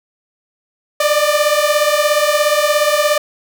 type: beating tone pair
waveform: sawtooth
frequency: 587.3 / 604.3 Hz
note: D5 / D5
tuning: 0 / +49 cents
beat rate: 17 Hz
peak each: -11 dBFS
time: 1-3.18 s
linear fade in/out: 5 ms
effects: none